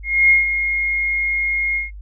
sine tone with ADSR envelope, 2145 Hz, C7, 42 cents sharp, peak -8 dBFS, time 0.03-1.91 s, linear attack 270 ms, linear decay 150 ms, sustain -9 dB, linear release 150 ms, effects noise-tail reverb RT60 0.1 s tail -25 dB re dry + added 50 Hz sine -32 dBFS peak until 2.01 s

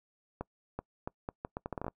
accelerating click train, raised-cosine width 1 ms, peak -22 dBFS, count 13, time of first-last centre 0.41-1.882 s, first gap 380 ms, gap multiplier 0.75, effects noise-tail reverb RT60 0.1 s tail -25 dB re dry

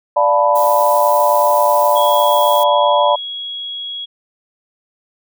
sine chord, B half-diminished seventh, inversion first, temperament equal, 587.3 / 698.5 / 880 / 987.8 Hz, D5 / F5 / A5 / B5, 0 / 0 / 0 / 0 cents, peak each -14 / -19 / -17 / -14 dBFS, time 0.16-3.16 s, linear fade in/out 10 ms
violet noise, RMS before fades -26 dBFS, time 0.55-2.64 s, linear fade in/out 10 ms
sine tone, 3322 Hz, G#7, in tune, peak -23 dBFS, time 1.95-4.06 s, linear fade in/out 20 ms
effects none

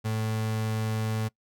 35% pulse tone, 109.9 Hz, A2, 2 cents flat, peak -25 dBFS, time 0.04-1.29 s, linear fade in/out 20 ms, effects noise-tail reverb RT60 0.1 s tail -23 dB re dry

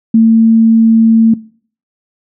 sine tone, 225.3 Hz, A3, 41 cents sharp, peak -3 dBFS, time 0.14-1.34 s, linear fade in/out 5 ms, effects noise-tail reverb RT60 0.5 s tail -21 dB re dry

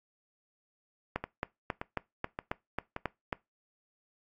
two click trains, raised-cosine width 0.5 ms, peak -20 / -16 dBFS, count 4 / 9, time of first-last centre 1.24-2.964 / 1.16-3.328 s, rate 1.74 / 3.69 Hz, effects noise-tail reverb RT60 0.2 s tail -21 dB re dry + AAC 64 kbps

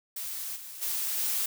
blue noise with level steps, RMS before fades -36 / -43 / -31 / -29 dBFS, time 0.16-1.46 s, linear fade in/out 5 ms, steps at 0.55 / 0.81 / 1.17 s, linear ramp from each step 20 ms, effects none

